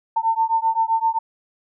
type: beating tone pair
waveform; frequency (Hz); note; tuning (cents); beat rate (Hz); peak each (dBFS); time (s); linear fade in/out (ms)
sine; 897 / 904.7; A5 / A5; +33 / +48; 7.7; -20; 0.16-1.19; 10
effects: none